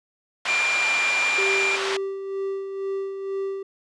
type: band-pass noise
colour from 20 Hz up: pink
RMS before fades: -28 dBFS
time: 0.45-1.97 s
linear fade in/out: 5 ms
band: 900 to 4100 Hz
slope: 12 dB/octave
type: tone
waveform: triangle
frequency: 2386 Hz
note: D7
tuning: 27 cents sharp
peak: -19 dBFS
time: 0.47-1.77 s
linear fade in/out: 20 ms
type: tone with tremolo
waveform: triangle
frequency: 390 Hz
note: G4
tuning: 9 cents flat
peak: -22 dBFS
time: 1.38-3.63 s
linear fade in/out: 5 ms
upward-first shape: sine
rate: 2.1 Hz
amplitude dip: 50%
effects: resampled to 22050 Hz